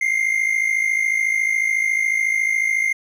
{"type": "tone pair together", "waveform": "triangle", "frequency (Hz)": [2093, 2147], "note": ["C7", "C7"], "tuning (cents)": [0, 44], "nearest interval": "unison", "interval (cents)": 44, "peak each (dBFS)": [-17, -20], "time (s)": [0.01, 2.93], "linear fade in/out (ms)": 5, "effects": []}